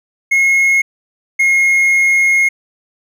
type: tone pair in turn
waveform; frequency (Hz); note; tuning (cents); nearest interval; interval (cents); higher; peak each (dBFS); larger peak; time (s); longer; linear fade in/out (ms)
triangle; 2164 / 2152; C#7 / C7; -42 / +48; unison; 10; first; -7; neither; 0.31-0.82 / 1.39-2.49; second; 10
effects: none